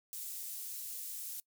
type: high-pass noise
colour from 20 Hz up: pink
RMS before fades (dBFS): -43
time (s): 0.13-1.4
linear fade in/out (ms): 0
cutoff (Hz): 9700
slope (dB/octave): 12
effects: noise-tail reverb RT60 0.1 s tail -23 dB re dry